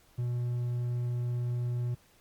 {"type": "tone", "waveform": "triangle", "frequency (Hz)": 121.5, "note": "B2", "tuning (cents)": -28, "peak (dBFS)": -27, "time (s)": [0.18, 1.95], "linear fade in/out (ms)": 10, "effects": ["pink hiss -63 dBFS RMS until 2.2 s", "Opus 48 kbps"]}